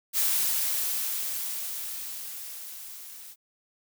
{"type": "noise with level ramp", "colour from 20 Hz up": "blue", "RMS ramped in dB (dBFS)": [-24, -45], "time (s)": [0.13, 3.36], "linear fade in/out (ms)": 50, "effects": []}